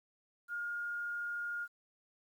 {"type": "tone with frequency modulation", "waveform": "sine", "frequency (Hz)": 1420, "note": "F6", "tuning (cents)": 28, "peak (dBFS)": -36, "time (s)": [0.48, 1.68], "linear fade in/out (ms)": 50, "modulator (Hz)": 33.6, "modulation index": 0.21, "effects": ["11-bit"]}